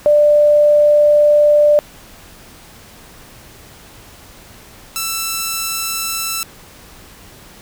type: tone pair in turn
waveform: sine / 5% pulse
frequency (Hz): 592 / 1329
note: D5 / E6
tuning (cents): +14 / +14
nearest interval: octave + major second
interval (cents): 1400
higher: second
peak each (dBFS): -7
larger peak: neither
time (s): 0.06-1.79 / 4.96-6.43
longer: first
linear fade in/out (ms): 0
effects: pink hiss -41 dBFS RMS until 7.61 s